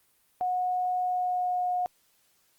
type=tone with pitch glide; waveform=sine; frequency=729 to 721.9 Hz; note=F#5 to F#5; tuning=-26 to -43 cents; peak=-25 dBFS; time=0.41-1.86 s; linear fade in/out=0 ms; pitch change=-17 cents; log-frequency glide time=0.99-1.71 s; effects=white hiss -67 dBFS RMS until 2.58 s + Opus 32 kbps